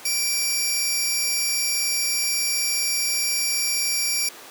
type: tone pair together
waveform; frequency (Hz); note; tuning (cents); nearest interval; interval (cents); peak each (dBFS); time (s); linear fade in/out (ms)
15% pulse; 2349 / 5587; D7 / F8; 0 / 0; octave + minor third; 1500; -18; 0.05-4.29; 5
effects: pink hiss -41 dBFS RMS until 4.5 s + high-pass 400 Hz 12 dB/octave